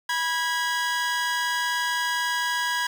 sawtooth tone pair together, 977.3 / 1646 Hz, B5 / G#6, -18 / -16 cents, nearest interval major sixth, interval 902 cents, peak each -23 / -22 dBFS, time 0.09-2.87 s, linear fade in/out 5 ms, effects low-pass 8000 Hz 12 dB/octave + 7-bit

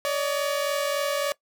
sawtooth tone pair together, 567.5 / 611 Hz, C#5 / D#5, +41 / -32 cents, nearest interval minor second, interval 127 cents, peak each -21 / -27 dBFS, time 0.05-1.32 s, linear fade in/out 0 ms, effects noise-tail reverb RT60 0.1 s tail -20 dB re dry

